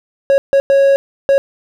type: tone bursts at uneven times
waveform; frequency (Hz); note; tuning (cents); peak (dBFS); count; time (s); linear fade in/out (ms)
triangle; 551; C#5; -11; -5; 4; 0.3-0.38 / 0.53-0.6 / 0.7-0.96 / 1.29-1.38; 0
effects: none